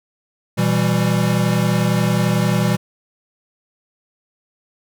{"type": "chord", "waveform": "square", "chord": "E minor", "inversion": "second", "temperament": "equal with one note detuned", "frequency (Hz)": [121.14, 164.81, 196], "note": ["B2", "E3", "G3"], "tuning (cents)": [-33, 0, 0], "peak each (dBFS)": -20, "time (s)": [0.57, 2.77], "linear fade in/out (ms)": 20, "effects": []}